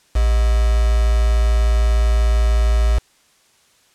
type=tone with quantisation; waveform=sine; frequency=56.6 Hz; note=A1; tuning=50 cents sharp; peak=-12 dBFS; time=0.15-2.99 s; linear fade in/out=10 ms; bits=4; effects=white hiss -56 dBFS RMS until 3.94 s + low-pass 9000 Hz 12 dB/octave